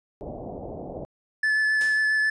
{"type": "low-pass noise", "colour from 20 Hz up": "white", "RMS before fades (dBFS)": -36, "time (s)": [0.21, 1.05], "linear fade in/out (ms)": 0, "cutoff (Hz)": 740, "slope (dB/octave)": 48}
{"type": "tone with vibrato", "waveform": "triangle", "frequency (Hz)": 1734, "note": "A6", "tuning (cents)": -26, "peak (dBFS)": -18, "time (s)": [1.43, 2.3], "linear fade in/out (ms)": 5, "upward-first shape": "triangle", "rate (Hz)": 7.4, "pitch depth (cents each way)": 13}
{"type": "noise with exponential decay", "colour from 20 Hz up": "white", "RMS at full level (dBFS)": -35, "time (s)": [1.81, 2.23], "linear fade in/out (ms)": 0, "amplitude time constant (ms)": 90}
{"effects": ["resampled to 22050 Hz"]}